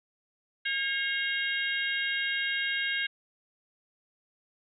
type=harmonic tone with a mistuned harmonic; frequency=540 Hz; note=C#5; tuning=45 cents flat; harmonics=3 / 4 / 5 / 6 / 7; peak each=-31 / -33 / -35 / -37 / -38 dBFS; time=0.65-3.07 s; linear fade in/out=10 ms; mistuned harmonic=5; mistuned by=+67 cents; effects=none